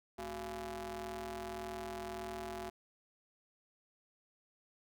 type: ring-modulated tone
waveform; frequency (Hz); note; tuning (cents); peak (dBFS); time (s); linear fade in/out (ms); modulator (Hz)
sawtooth; 157.1; D#3; +17; -34; 0.18-2.7; 10; 529
effects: none